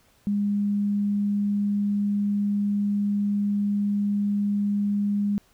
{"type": "tone", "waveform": "sine", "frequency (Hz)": 203.8, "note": "G#3", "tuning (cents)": -32, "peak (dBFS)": -21, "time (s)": [0.27, 5.38], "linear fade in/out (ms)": 0, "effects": ["pink hiss -61 dBFS RMS until 5.53 s"]}